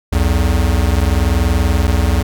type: tone pair together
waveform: square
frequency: 63 / 83.81 Hz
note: B1 / E2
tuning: +35 / +29 cents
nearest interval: perfect fourth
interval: 494 cents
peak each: -15 dBFS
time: 0.12-2.23 s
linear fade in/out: 10 ms
effects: none